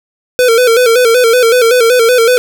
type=tone with vibrato; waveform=square; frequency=477.9 Hz; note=A#4; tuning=43 cents sharp; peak=-6 dBFS; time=0.39-2.38 s; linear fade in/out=0 ms; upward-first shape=square; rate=5.3 Hz; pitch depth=80 cents each way; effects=none